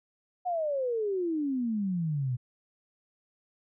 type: exponential sweep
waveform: sine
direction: down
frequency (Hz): 740 to 119.9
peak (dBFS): -27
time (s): 0.45-2.37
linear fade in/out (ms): 20
effects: none